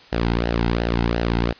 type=tone with flanger; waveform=sawtooth; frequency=58 Hz; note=A#1; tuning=8 cents flat; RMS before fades=-21 dBFS; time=0.12-1.53 s; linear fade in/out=10 ms; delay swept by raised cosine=0.85 to 1.75 ms; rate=2.8 Hz; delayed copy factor=-0.65; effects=white hiss -47 dBFS RMS until 1.59 s + resampled to 11025 Hz